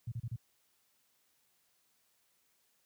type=tone bursts; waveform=sine; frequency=116.54 Hz; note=A#2; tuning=in tune; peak=-35 dBFS; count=4; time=0.07-0.36 s; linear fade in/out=5 ms; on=47 ms; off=34 ms; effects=white hiss -74 dBFS RMS until 2.85 s + high-pass 60 Hz 12 dB/octave